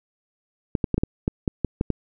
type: clicks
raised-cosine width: 3 ms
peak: -8 dBFS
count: 10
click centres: 0.752 / 0.842 / 0.943 / 0.98 / 1.035 / 1.279 / 1.478 / 1.647 / 1.811 / 1.903 s
effects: none